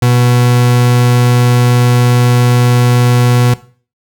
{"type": "tone", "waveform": "40% pulse", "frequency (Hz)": 122.4, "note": "B2", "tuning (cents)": -15, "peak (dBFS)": -6, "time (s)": [0.02, 3.54], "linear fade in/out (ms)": 5, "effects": ["noise-tail reverb RT60 0.4 s tail -17 dB re dry"]}